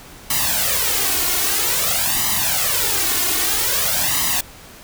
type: noise with flanger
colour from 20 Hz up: white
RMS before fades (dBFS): -19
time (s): 0.3-4.41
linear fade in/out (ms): 5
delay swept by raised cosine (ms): 1 to 2.8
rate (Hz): 0.51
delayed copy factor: +0.85
effects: pink hiss -41 dBFS RMS until 4.83 s